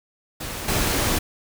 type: noise with level steps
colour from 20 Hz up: pink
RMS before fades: -31 / -22 dBFS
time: 0.4-1.19 s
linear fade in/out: 10 ms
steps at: 0.68 s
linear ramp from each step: 5 ms
effects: none